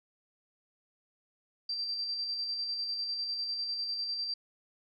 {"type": "tone with tremolo", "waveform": "sine", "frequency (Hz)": 4699, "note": "D8", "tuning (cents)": 0, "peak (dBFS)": -31, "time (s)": [1.69, 4.34], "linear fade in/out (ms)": 5, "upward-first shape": "square", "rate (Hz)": 10, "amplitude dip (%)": 30, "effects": []}